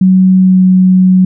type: tone with pitch glide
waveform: sine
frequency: 186.9 to 185.39 Hz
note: F#3 to F#3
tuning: +18 to +4 cents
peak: -3 dBFS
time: 0.01-1.25 s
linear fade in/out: 5 ms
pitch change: -14 cents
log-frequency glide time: 0.39-0.63 s
effects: none